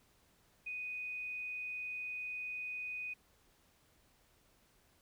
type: tone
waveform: sine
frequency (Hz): 2489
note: D#7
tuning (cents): 0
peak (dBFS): -39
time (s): 0.66-3.14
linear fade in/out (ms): 10
effects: pink hiss -70 dBFS RMS until 5.01 s